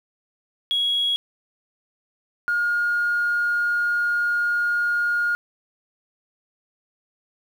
sine tone pair in turn, 3322 / 1425.3 Hz, G#7 / F6, 0 / +35 cents, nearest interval octave + minor third, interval 1465 cents, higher first, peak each -18 dBFS, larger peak neither, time 0.71-1.16 / 2.48-5.35 s, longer second, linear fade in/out 0 ms, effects tanh soft clip ceiling -15 dBFS + 8-bit

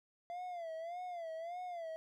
triangle tone with vibrato, 684 Hz, F5, 36 cents flat, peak -39 dBFS, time 0.3-1.96 s, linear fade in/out 0 ms, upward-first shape sine, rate 1.7 Hz, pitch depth 110 cents each way, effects none

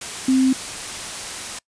sine tone in noise, 261.6 Hz, C4, in tune, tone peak -13 dBFS, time 0.28-0.53 s, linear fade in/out 5 ms, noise white, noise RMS -30 dBFS, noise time 0.01-1.59 s, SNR +14 dB, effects noise-tail reverb RT60 0.1 s tail -24 dB re dry + resampled to 22050 Hz

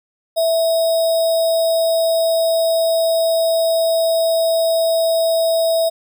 sine tone with sample-and-hold, 657 Hz, E5, 6 cents flat, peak -13 dBFS, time 0.36-5.9 s, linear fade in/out 20 ms, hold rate 4410 Hz, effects none

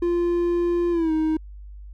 triangle tone with pitch glide, 346.9 to 314.5 Hz, F4 to D#4, -12 to +19 cents, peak -17 dBFS, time 0.02-1.37 s, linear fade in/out 5 ms, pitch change -169 cents, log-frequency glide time 0.91-1.12 s, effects added 50 Hz sine -37 dBFS peak until 1.93 s

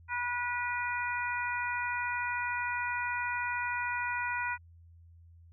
harmonic tone, 486.7 Hz, B4, 25 cents flat, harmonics 2 / 3 / 4 / 5, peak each -35 / -35 / -38 / -38 dBFS, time 0.08-4.58 s, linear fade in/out 50 ms, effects added 84 Hz sine -53 dBFS peak until 5.52 s

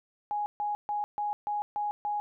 sine tone bursts, 830.6 Hz, G#5, in tune, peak -28 dBFS, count 7, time 0.31-2.2 s, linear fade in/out 0 ms, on 150 ms, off 140 ms, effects none

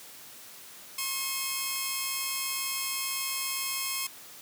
5% pulse tone pair together, 1076 / 2557 Hz, C6 / D#7, +48 / +47 cents, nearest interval octave + minor third, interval 1499 cents, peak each -20 / -25 dBFS, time 0.98-4.07 s, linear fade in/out 5 ms, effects white hiss -48 dBFS RMS until 4.41 s + high-pass 100 Hz 12 dB/octave

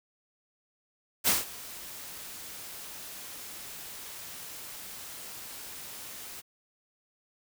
white noise with ADSR envelope, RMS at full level -23 dBFS, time 1.24-6.42 s, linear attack 35 ms, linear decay 170 ms, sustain -20 dB, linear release 27 ms, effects none

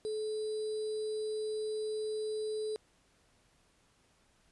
sine tone with sample-and-hold, 430 Hz, A4, 40 cents flat, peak -33 dBFS, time 0.05-2.76 s, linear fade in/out 0 ms, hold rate 4410 Hz, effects pink hiss -69 dBFS RMS until 4.51 s + resampled to 24000 Hz

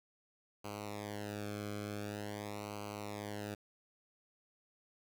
sawtooth tone with flanger, 103.7 Hz, G#2, 2 cents flat, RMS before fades -43 dBFS, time 0.64-3.55 s, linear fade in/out 10 ms, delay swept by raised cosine 0.56 to 1.09 ms, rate 0.46 Hz, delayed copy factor -1, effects 11-bit

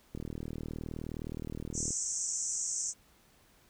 click train, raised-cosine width 3 ms, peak -26 dBFS, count 70, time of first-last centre 0.15-1.906 s, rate 39.3 Hz
pink band-pass noise, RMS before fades -35 dBFS, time 1.73-2.94 s, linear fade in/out 50 ms, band 5800 to 8100 Hz, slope 96 dB/octave
effects pink hiss -64 dBFS RMS until 3.69 s

